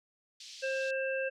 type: band-pass noise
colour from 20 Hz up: pink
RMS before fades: -49 dBFS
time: 0.4-0.91 s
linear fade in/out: 5 ms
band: 3300 to 5900 Hz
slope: 24 dB/octave
type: harmonic tone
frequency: 532 Hz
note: C5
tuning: 29 cents sharp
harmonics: 1 / 3 / 5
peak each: -32 / -37 / -39 dBFS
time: 0.62-1.3 s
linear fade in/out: 20 ms
effects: none